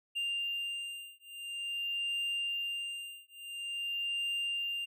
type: beating tone pair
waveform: triangle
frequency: 2794 / 2794.48 Hz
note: F7 / F7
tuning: 0 / 0 cents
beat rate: 0.48 Hz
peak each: -36 / -36 dBFS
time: 0.15-4.86 s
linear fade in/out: 20 ms
effects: none